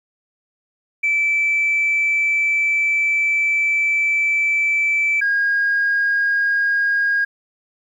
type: tone pair in turn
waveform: sine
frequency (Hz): 2320 / 1630.4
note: D7 / G#6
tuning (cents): -22 / -32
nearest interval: tritone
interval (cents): 610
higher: first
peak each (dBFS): -14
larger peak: neither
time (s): 1.03-5.21 / 5.21-7.25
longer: first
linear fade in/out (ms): 10
effects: tanh soft clip ceiling -11 dBFS + 9-bit